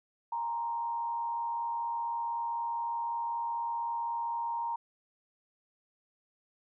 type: tone with frequency modulation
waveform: sine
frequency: 932.3 Hz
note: A#5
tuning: in tune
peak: -31 dBFS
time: 0.32-4.76 s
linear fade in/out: 5 ms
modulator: 104 Hz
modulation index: 0.43
effects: none